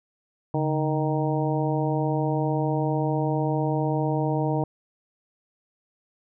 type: harmonic tone with a mistuned harmonic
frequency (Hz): 155.56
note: D#3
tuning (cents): 0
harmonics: 1 / 2 / 3 / 4 / 5 / 6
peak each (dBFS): -25 / -28 / -30 / -31 / -32 / -33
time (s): 0.54-4.64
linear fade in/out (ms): 2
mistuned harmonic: 1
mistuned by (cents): -130
effects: none